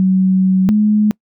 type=tone pair in turn; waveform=sine; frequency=188 / 211.4 Hz; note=F#3 / G#3; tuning=+28 / +31 cents; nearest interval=major second; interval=203 cents; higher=second; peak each=-9 dBFS; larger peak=neither; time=0-0.69 / 0.69-1.11 s; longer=first; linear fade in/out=0 ms; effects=noise-tail reverb RT60 0.1 s tail -26 dB re dry